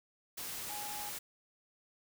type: tone in noise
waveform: sine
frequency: 830.6 Hz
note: G#5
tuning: in tune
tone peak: -44 dBFS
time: 0.69-1.1 s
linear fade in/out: 10 ms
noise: white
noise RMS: -42 dBFS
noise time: 0.37-1.19 s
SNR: -5 dB
effects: none